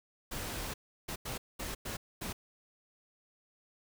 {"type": "noise bursts at uneven times", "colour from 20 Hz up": "pink", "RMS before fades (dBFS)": -39, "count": 6, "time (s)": [[0.31, 0.74], [1.08, 1.16], [1.25, 1.38], [1.59, 1.75], [1.85, 1.97], [2.21, 2.33]], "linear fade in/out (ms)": 10, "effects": []}